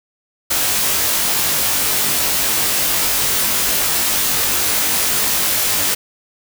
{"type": "noise with comb filter", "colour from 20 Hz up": "white", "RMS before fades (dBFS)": -17, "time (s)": [0.5, 5.95], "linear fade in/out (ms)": 10, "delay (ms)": 20, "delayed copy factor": 1, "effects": []}